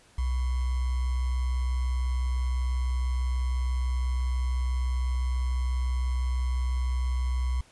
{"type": "tone with sample-and-hold", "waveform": "sine", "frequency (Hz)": 63, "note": "B1", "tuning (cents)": 35, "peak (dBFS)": -24, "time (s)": [0.18, 7.61], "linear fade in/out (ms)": 5, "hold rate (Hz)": 1050, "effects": ["pink hiss -58 dBFS RMS until 7.71 s", "resampled to 24000 Hz"]}